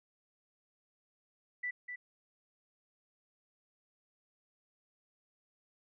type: tone with echo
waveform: sine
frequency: 1975.5 Hz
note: B6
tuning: in tune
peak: -34 dBFS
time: 1.63-1.71 s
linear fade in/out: 10 ms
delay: 250 ms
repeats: 1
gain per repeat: -6 dB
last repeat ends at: 1.96 s
effects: none